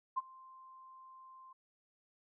sine tone with ADSR envelope, 1046.5 Hz, C6, in tune, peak -29 dBFS, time 0.16-1.53 s, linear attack 20 ms, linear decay 27 ms, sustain -24 dB, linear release 6 ms, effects none

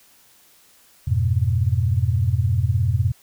sine chord, F diminished, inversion none, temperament equal, 87.31 / 103.83 / 123.47 Hz, F2 / Ab2 / Cb3, 0 / 0 / 0 cents, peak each -21 dBFS, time 1.07-3.12 s, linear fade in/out 10 ms, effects white hiss -54 dBFS RMS until 3.22 s

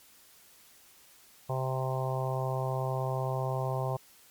harmonic tone, 130.81 Hz, C3, in tune, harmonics 1 / 3 / 4 / 5 / 6 / 7 / 8, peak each -31 / -39 / -38 / -37 / -39 / -40 / -41 dBFS, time 1.49-3.97 s, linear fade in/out 10 ms, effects white hiss -58 dBFS RMS until 4.3 s + MP3 96 kbps

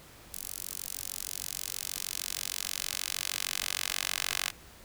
10% pulse tone with high-pass filter sweep, 46.39 Hz, F#1, 5 cents sharp, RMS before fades -36 dBFS, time 0.32-4.51 s, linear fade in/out 20 ms, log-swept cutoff 9000 to 2200 Hz, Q 0.7, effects pink hiss -53 dBFS RMS until 4.84 s

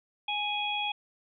harmonic tone, 831 Hz, G#5, 1 cent sharp, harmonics 1 / 3 / 4, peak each -33 / -33 / -33 dBFS, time 0.28-0.92 s, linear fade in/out 5 ms, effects none

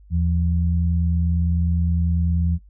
sine tone pair together, 80.84 / 171.3 Hz, E2 / F3, -33 / -33 cents, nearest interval octave + minor second, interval 1300 cents, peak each -18 / -23 dBFS, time 0.1-2.59 s, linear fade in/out 50 ms, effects noise-tail reverb RT60 0.1 s tail -24 dB re dry + added 50 Hz sine -45 dBFS peak until 2.69 s

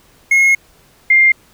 triangle / sine tone pair in turn, 2162 / 2108 Hz, C#7 / C7, -44 / +12 cents, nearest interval unison, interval 44 cents, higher first, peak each -6 dBFS, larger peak neither, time 0.31-0.55 / 1.1-1.32 s, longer first, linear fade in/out 5 ms, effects pink hiss -50 dBFS RMS until 1.53 s

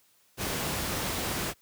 pink noise, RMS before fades -31 dBFS, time 0.37-1.54 s, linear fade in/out 50 ms, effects white hiss -65 dBFS RMS until 1.61 s + high-pass 60 Hz 12 dB/octave

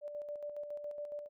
sine tone with tremolo, 587.3 Hz, D5, in tune, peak -38 dBFS, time 0.01-1.29 s, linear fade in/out 50 ms, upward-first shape square, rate 7.2 Hz, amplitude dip 45%, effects none

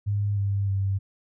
sine tone with pitch steps, 102.1 / 99.6 / 97.6 Hz, G#2 / G2 / G2, -29 / +28 / -7 cents, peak -22 dBFS, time 0.06-0.99 s, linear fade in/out 20 ms, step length 310 ms, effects none

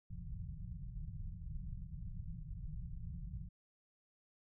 pink low-pass noise, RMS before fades -45 dBFS, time 0.1-3.49 s, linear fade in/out 10 ms, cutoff 180 Hz, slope 96 dB/octave, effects none

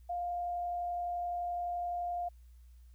sine tone with frequency modulation, 703 Hz, F5, 11 cents sharp, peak -33 dBFS, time 0.09-2.29 s, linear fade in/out 10 ms, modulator 31.7 Hz, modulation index 0.23, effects added 60 Hz sine -53 dBFS peak until 2.94 s + white hiss -75 dBFS RMS until 2.94 s

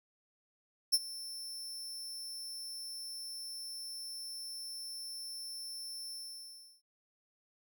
sawtooth tone with ADSR envelope, 5360 Hz, E8, 28 cents sharp, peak -20 dBFS, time 0.92-6.82 s, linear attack 20 ms, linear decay 41 ms, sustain -19 dB, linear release 700 ms, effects none

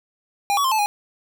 square tone with pitch steps, 808 / 1130 / 1051 / 871 / 825 Hz, G#5 / C#6 / C6 / A5 / G#5, -48 / +33 / +7 / -18 / -12 cents, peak -18 dBFS, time 0.5-0.86 s, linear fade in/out 0 ms, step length 72 ms, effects none

